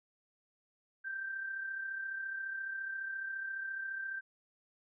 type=tone with amplitude modulation; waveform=sine; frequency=1568 Hz; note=G6; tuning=in tune; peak=-35 dBFS; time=1.04-4.21 s; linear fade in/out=20 ms; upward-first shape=sine; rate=34.5 Hz; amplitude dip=45%; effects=none